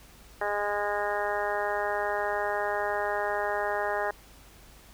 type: harmonic tone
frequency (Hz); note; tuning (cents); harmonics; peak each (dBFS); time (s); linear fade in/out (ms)
205.6; G#3; -17; 2 / 3 / 4 / 5 / 6 / 7 / 8 / 9; -34 / -32 / -32 / -37 / -39 / -39 / -36 / -37; 0.41-4.11; 5
effects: added 50 Hz sine -54 dBFS peak until 4.93 s + pink hiss -54 dBFS RMS until 4.93 s